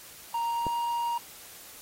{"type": "tone with pitch glide", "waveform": "triangle", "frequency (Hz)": [932.3, 942], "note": ["A#5", "A#5"], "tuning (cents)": [0, 18], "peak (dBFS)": -25, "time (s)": [0.34, 1.18], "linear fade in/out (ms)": 5, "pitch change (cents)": 18, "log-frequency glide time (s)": [0.45, 0.75]}
{"type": "click", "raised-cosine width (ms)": 2, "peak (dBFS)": -20, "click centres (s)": 0.667}
{"effects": ["white hiss -48 dBFS RMS until 1.81 s", "AAC 48 kbps"]}